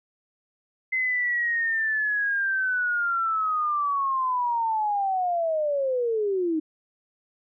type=linear sweep; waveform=sine; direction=down; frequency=2060 to 305.2 Hz; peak=-22 dBFS; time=0.92-6.6 s; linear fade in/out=10 ms; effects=none